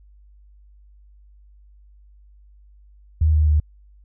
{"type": "tone with pitch steps", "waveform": "sine", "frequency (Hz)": [77.78, 76.4, 75.04], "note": ["D#2", "D#2", "D2"], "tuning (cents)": [0, -31, 38], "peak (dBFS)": -13, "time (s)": [3.21, 3.6], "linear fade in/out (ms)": 5, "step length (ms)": 130, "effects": ["added 50 Hz sine -47 dBFS peak until 4.04 s"]}